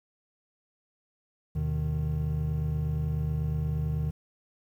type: tone cluster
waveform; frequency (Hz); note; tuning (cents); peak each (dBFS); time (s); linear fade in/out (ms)
triangle; 76.9 / 124.5 / 153.4; D#2 / B2 / D#3; -20 / +14 / -24; -29 / -33 / -27; 1.55-4.11; 10
effects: 10-bit